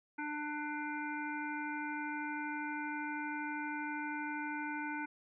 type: harmonic tone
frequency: 297.9 Hz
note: D4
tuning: 25 cents sharp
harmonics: 1 / 3 / 5 / 7 / 8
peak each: -41 / -42 / -42 / -48 / -49 dBFS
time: 0.18-5.06 s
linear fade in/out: 10 ms
effects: none